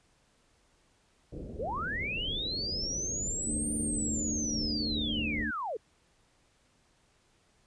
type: low-pass noise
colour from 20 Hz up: pink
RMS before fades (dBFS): -40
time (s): 1.32-5.44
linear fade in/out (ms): 5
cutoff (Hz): 570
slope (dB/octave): 48
type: linear two-way sweep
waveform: sine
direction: up then down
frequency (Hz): 392 to 9060 to 392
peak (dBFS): -32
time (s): 1.59-5.77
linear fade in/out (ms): 5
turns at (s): 3.75
type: harmonic tone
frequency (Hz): 74.3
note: D2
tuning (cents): +21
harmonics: 1 / 3 / 4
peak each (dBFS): -42 / -35 / -37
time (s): 3.46-5.51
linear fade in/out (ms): 10
effects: pink hiss -68 dBFS RMS until 7.66 s + resampled to 22050 Hz